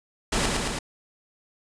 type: noise with echo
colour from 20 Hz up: pink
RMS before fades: -24 dBFS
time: 0.32-0.46 s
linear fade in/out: 5 ms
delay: 110 ms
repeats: 3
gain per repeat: -2 dB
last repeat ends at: 0.79 s
effects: resampled to 22050 Hz